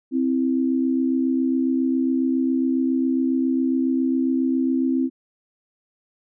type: tone pair together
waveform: sine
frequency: 261.6 / 328.9 Hz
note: C4 / E4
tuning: 0 / -4 cents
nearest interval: major third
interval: 396 cents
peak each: -19 / -24 dBFS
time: 0.11-5.1 s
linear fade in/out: 50 ms
effects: none